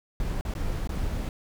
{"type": "noise with dropouts", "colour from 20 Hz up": "brown", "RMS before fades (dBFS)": -29, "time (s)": [0.2, 1.29], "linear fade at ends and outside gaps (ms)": 1, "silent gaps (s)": [[0.411, 0.451], [0.538, 0.551], [0.874, 0.892]], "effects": []}